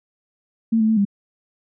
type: tone with pitch steps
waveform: sine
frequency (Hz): 225.9 / 218.5 / 221.5 / 200.7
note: A3 / A3 / A3 / G3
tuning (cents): +46 / -12 / +12 / +41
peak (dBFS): -14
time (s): 0.72-1.052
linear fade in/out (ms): 10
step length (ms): 83
effects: none